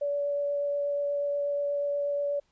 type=tone with vibrato; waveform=sine; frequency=573 Hz; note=D5; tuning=43 cents flat; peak=-26 dBFS; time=0.01-2.4 s; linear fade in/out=10 ms; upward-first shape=triangle; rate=8.3 Hz; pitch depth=9 cents each way; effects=pink hiss -71 dBFS RMS until 2.51 s + resampled to 16000 Hz